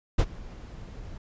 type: noise with ADSR envelope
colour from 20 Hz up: brown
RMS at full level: -17 dBFS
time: 0.18-1.18 s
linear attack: 15 ms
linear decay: 52 ms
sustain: -24 dB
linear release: 6 ms
effects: resampled to 16000 Hz